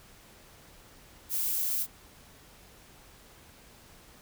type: noise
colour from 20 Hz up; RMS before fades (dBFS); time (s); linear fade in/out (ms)
violet; -30; 1.29-1.87; 50
effects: pink hiss -55 dBFS RMS until 4.21 s